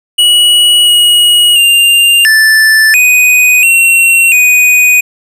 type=tone with pitch steps; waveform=square; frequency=2925 / 2900 / 2795 / 1758 / 2492 / 2728 / 2475 Hz; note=F#7 / F#7 / F7 / A6 / D#7 / F7 / D#7; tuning=-21 / -35 / +1 / -2 / +2 / -41 / -10 cents; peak=-4 dBFS; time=0.18-5.01 s; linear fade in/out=10 ms; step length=690 ms; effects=resampled to 32000 Hz + 7-bit